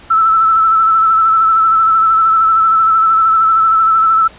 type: tone with vibrato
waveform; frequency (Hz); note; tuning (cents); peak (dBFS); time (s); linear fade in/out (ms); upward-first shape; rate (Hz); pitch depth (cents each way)
sine; 1318.5; E6; 0; -7; 0.1-4.28; 10; sine; 13; 30
effects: pink hiss -39 dBFS RMS until 4.38 s + resampled to 8000 Hz